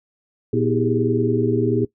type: tone cluster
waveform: sine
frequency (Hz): 117.5 / 243.4 / 320.9 / 390.7 / 411.5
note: A#2 / B3 / E4 / G4 / G#4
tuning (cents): +14 / -25 / -46 / -6 / -16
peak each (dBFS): -23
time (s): 0.53-1.85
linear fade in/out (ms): 5
effects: noise-tail reverb RT60 0.1 s tail -18 dB re dry